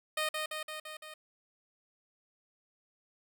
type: tone with echo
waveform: 10% pulse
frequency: 618 Hz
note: D#5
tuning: 12 cents flat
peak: -22 dBFS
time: 0.17-0.29 s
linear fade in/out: 5 ms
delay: 170 ms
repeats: 5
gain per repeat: -3 dB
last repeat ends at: 1.14 s
effects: none